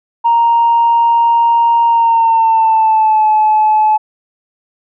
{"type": "tone with pitch glide", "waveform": "sine", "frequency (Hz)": [932.3, 859.9], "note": ["A#5", "A5"], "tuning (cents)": [0, -40], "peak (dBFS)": -6, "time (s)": [0.24, 3.98], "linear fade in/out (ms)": 20, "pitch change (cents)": -140, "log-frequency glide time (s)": [1.86, 3.27], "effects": ["tanh soft clip ceiling -3 dBFS"]}